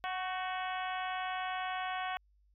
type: harmonic tone with a mistuned harmonic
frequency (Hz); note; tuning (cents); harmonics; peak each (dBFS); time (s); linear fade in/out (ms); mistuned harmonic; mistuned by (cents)
370; F#4; 0; 2 / 3 / 4 / 5 / 6 / 7 / 8 / 9; -37 / -41 / -43 / -45 / -47 / -48 / -49 / -50; 0.04-2.17; 0; 4; +37
effects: added 50 Hz sine -65 dBFS peak until 2.54 s